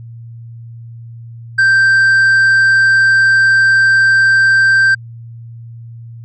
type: tone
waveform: triangle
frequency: 1568 Hz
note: G6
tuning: in tune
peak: -5 dBFS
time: 1.58-4.95 s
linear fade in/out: 10 ms
effects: added 116 Hz sine -29 dBFS peak until 6.24 s + resampled to 22050 Hz